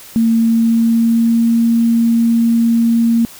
sine tone with pitch glide, 227.5 to 231.1 Hz, A#3 to A#3, -42 to -15 cents, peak -9 dBFS, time 0.16-3.25 s, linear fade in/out 0 ms, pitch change +27 cents, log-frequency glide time 0.27-1.52 s, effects white hiss -37 dBFS RMS until 3.39 s

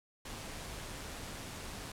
pink noise with amplitude modulation, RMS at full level -43 dBFS, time 0.25-1.92 s, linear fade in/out 5 ms, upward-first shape sine, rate 155 Hz, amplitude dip 25%, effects low-pass 11000 Hz 12 dB/octave

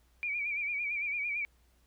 sine tone with vibrato, 2344 Hz, D7, 4 cents flat, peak -31 dBFS, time 0.23-1.45 s, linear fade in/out 0 ms, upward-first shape sine, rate 8.9 Hz, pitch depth 72 cents each way, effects added 60 Hz sine -65 dBFS peak until 1.86 s + pink hiss -71 dBFS RMS until 1.86 s

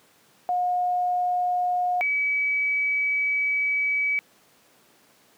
sine tone pair in turn, 719 / 2283 Hz, F#5 / D7, -50 / -50 cents, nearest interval octave + minor sixth, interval 2000 cents, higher second, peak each -21 dBFS, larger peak neither, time 0.49-2.01 / 2.01-4.19 s, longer second, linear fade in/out 0 ms, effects pink hiss -58 dBFS RMS until 5.37 s + high-pass 200 Hz 12 dB/octave

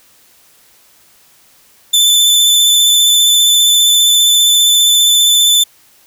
sawtooth tone with vibrato, 3520 Hz, A7, in tune, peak -4 dBFS, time 1.93-5.64 s, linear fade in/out 10 ms, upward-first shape triangle, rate 15 Hz, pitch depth 26 cents each way, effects white hiss -48 dBFS RMS until 6.06 s

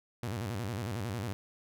sawtooth tone with vibrato, 107.7 Hz, A2, 37 cents flat, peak -30 dBFS, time 0.23-1.33 s, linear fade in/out 0 ms, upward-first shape square, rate 11 Hz, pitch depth 190 cents each way, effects none

